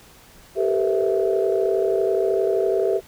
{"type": "tone cluster", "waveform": "sine", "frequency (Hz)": [388.9, 441.4, 478.3, 509, 657], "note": ["G4", "A4", "A#4", "C5", "E5"], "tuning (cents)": [-14, 5, 44, -48, -6], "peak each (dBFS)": [-20, -24, -27, -29, -24], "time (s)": [0.55, 3.01], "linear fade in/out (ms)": 50, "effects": ["tanh soft clip ceiling -8 dBFS", "pink hiss -49 dBFS RMS until 3.07 s"]}